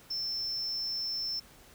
triangle tone with amplitude modulation, 5340 Hz, E8, 22 cents sharp, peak -29 dBFS, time 0.1-1.4 s, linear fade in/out 10 ms, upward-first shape sine, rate 294 Hz, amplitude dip 35%, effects pink hiss -56 dBFS RMS until 1.74 s

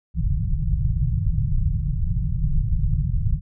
pink low-pass noise, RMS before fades -21 dBFS, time 0.14-3.41 s, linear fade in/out 50 ms, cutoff 170 Hz, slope 96 dB/octave, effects none

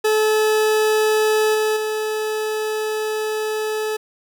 40% pulse tone with level steps, 431.4 Hz, A4, 34 cents flat, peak -14 / -16 / -20 dBFS, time 0.04-3.97 s, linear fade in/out 10 ms, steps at 1.54 / 1.76 s, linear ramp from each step 10 ms, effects none

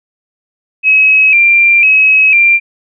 sine tone with vibrato, 2465 Hz, D#7, 17 cents flat, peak -4 dBFS, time 0.83-2.6 s, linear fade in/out 50 ms, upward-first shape square, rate 1 Hz, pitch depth 64 cents each way, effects none

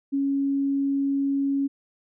sine tone, 276.9 Hz, C#4, 2 cents flat, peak -21 dBFS, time 0.12-1.68 s, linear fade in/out 20 ms, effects none

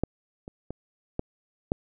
clicks, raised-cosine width 2 ms, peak -11 / -26 / -21 / -14 / -11 dBFS, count 5, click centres 0.036 / 0.479 / 0.706 / 1.194 / 1.719 s, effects none

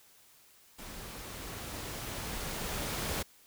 pink noise with level ramp, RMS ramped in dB -46 to -34 dBFS, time 0.78-3.23 s, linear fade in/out 10 ms, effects white hiss -61 dBFS RMS until 3.46 s

